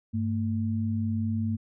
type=tone pair together; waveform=sine; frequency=99.93 / 224.6 Hz; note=G2 / A3; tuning=+34 / +36 cents; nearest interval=octave + major second; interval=1402 cents; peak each=-28 dBFS; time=0.13-1.57 s; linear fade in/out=20 ms; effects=none